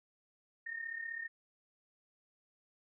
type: tone with amplitude modulation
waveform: sine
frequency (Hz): 1833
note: A#6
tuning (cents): -30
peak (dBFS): -36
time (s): 0.66-1.28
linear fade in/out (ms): 10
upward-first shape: sine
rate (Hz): 35.6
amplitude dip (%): 70
effects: none